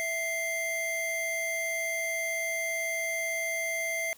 square tone pair together, 658.3 / 2093 Hz, E5 / C7, -3 / 0 cents, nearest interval octave + minor sixth, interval 2003 cents, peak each -36 / -31 dBFS, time 0-4.13 s, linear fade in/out 0 ms, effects white hiss -56 dBFS RMS until 4.17 s

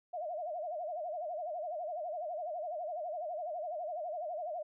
sine tone with vibrato, 659.3 Hz, E5, in tune, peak -36 dBFS, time 0.13-4.63 s, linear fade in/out 10 ms, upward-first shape sine, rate 12 Hz, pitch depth 170 cents each way, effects none

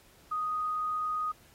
sine tone, 1244.5 Hz, D#6, in tune, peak -29 dBFS, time 0.31-1.32 s, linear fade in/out 10 ms, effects pink hiss -60 dBFS RMS until 1.54 s + AAC 48 kbps

